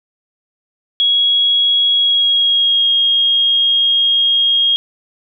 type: tone with pitch glide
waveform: sine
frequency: 3322 to 3257 Hz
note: G#7 to G#7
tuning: 0 to -34 cents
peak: -10 dBFS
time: 1-4.76 s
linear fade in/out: 0 ms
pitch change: -34 cents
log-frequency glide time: 1.92-2.91 s
effects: none